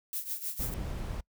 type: noise with tremolo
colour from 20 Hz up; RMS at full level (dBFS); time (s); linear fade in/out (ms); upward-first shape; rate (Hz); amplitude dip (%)
violet; -33; 0.13-0.74; 0; triangle; 6.5; 85
type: noise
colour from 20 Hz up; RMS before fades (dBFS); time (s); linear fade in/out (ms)
brown; -36; 0.59-1.21; 10
effects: noise-tail reverb RT60 0.1 s tail -25 dB re dry